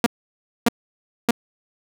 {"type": "tone bursts", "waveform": "sawtooth", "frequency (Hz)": 235.3, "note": "A#3", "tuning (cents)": 16, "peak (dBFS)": -9, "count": 3, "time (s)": [0.04, 1.309], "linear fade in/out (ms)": 2, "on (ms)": 23, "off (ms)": 600, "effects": []}